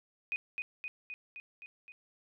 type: tone with echo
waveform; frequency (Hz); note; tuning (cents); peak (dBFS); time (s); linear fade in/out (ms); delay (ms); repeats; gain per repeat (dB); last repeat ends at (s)
sine; 2489; D#7; 0; -31; 0.32-0.36; 0; 260; 6; -3; 1.92
effects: none